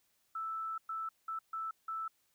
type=tone bursts at uneven times; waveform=sine; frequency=1318.5 Hz; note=E6; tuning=in tune; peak=-36 dBFS; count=5; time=0.35-0.78 / 0.89-1.09 / 1.28-1.39 / 1.53-1.71 / 1.88-2.08 s; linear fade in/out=5 ms; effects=white hiss -75 dBFS RMS until 2.34 s